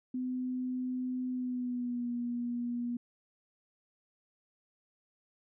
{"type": "tone with pitch glide", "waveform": "sine", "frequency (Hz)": [253.5, 240.5], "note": ["B3", "B3"], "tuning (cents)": [45, -46], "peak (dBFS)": -32, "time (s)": [0.14, 2.97], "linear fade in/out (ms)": 5, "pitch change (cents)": -91, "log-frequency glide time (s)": [1.29, 2.1], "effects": []}